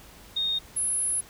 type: tone pair in turn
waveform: sine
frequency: 3700 / 10568 Hz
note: A#7 / E9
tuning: -14 / +3 cents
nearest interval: octave + tritone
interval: 1817 cents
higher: second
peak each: -24 dBFS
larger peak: neither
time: 0.36-0.59 / 0.76-1.21 s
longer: second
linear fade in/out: 10 ms
effects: added 50 Hz sine -56 dBFS peak until 1.29 s + pink hiss -50 dBFS RMS until 1.29 s